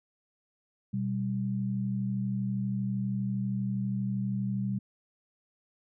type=tone pair together; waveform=sine; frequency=123.47 / 196 Hz; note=B2 / G3; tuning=0 / 0 cents; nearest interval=minor sixth; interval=800 cents; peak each=-32 / -30 dBFS; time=0.93-4.79 s; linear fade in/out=10 ms; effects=none